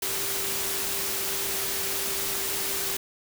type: tone in noise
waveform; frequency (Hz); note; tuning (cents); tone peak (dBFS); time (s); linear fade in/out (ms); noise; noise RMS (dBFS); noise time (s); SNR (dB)
sine; 392; G4; 0; -39; 0.02-2.97; 5; white; -29; 0.02-2.97; -13
effects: none